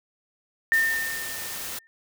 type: tone with exponential decay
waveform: sine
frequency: 1811 Hz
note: A6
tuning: 49 cents sharp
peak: -16 dBFS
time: 0.72-1.87 s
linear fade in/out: 0 ms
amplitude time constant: 250 ms
type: noise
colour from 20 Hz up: white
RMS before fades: -34 dBFS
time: 0.73-1.79 s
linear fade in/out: 5 ms
effects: none